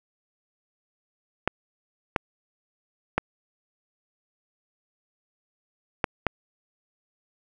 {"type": "clicks", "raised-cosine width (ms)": 0.5, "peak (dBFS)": -6, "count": 5, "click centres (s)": [1.476, 2.162, 3.18, 6.042, 6.267], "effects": []}